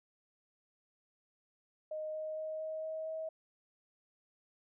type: tone with pitch steps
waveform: sine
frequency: 620 / 623.6 / 627.2 / 630.8 / 634.5 / 638.2 Hz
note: D#5 / D#5 / D#5 / D#5 / D#5 / D#5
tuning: -6 / +4 / +14 / +24 / +34 / +44 cents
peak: -37 dBFS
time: 1.91-3.29 s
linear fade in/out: 5 ms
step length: 230 ms
effects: none